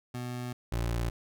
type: tone pair in turn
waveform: 25% pulse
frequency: 123.47 / 58.1 Hz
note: B2 / A#1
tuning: 0 / -5 cents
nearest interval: octave + minor second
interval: 1305 cents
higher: first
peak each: -31 / -25 dBFS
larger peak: second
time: 0.14-0.53 / 0.72-1.1 s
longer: first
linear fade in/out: 5 ms
effects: none